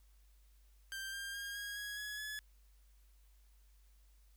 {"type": "tone with pitch steps", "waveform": "sawtooth", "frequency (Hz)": [1576, 1597.1, 1618.4, 1640.1, 1662, 1684.2, 1706.8], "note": ["G6", "G6", "G#6", "G#6", "G#6", "G#6", "G#6"], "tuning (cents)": [9, 32, -45, -22, 1, 24, 47], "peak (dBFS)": -38, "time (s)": [0.92, 2.39], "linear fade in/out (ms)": 0, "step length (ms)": 210, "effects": ["added 50 Hz sine -62 dBFS peak until 4.36 s", "white hiss -75 dBFS RMS until 4.36 s"]}